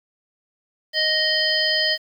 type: harmonic tone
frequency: 622.3 Hz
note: D#5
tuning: in tune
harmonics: 1 / 3 / 5 / 7 / 8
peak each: -27 / -23 / -24 / -25 / -23 dBFS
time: 0.93-1.98 s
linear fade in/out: 50 ms
effects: 8-bit